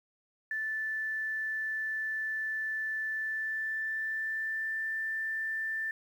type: tone with pitch glide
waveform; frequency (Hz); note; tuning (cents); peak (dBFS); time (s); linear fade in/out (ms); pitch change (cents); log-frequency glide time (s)
sine; 1756 to 1775.4; A6 to A6; -4 to +15; -31; 0.51-5.91; 2; +19; 3.09-4.88
effects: 10-bit